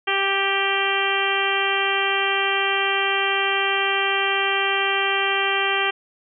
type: harmonic tone with a mistuned harmonic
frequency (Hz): 393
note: G4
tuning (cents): +4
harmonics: 1 / 2 / 3 / 4 / 5 / 6 / 7 / 8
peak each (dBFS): -27 / -27 / -27 / -27 / -27 / -27 / -27 / -27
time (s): 0.07-5.91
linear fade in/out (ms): 10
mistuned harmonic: 5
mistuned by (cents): -17
effects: none